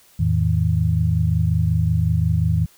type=tone cluster; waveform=sine; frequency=84.4 / 109.9 / 159.7 Hz; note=E2 / A2 / D#3; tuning=+41 / -2 / +45 cents; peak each=-20 dBFS; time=0.19-2.66 s; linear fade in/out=10 ms; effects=white hiss -53 dBFS RMS until 2.77 s